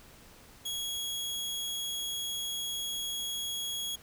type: tone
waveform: sawtooth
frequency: 3322 Hz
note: G#7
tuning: in tune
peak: -30 dBFS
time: 0.65-3.96 s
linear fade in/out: 10 ms
effects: pink hiss -55 dBFS RMS until 4.02 s